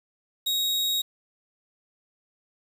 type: tone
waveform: 40% pulse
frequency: 3780 Hz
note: A#7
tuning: 23 cents sharp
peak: -22 dBFS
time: 0.46-1.02 s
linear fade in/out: 10 ms
effects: 8-bit